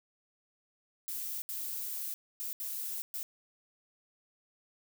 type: noise bursts at uneven times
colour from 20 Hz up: violet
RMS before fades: -38 dBFS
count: 5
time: 1.08-1.42 / 1.49-2.14 / 2.4-2.53 / 2.6-3.02 / 3.14-3.23 s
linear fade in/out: 0 ms
effects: none